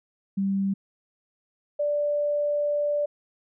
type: tone pair in turn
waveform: sine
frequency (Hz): 195.6 / 586.1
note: G3 / D5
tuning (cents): -4 / -4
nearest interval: octave + perfect fifth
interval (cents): 1900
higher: second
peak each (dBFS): -22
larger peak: neither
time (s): 0.37-0.74 / 1.79-3.06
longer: second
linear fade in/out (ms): 10
effects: none